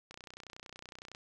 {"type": "click train", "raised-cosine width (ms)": 0.2, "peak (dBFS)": -30, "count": 33, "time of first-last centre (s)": [0.11, 1.149], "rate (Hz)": 30.8, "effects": []}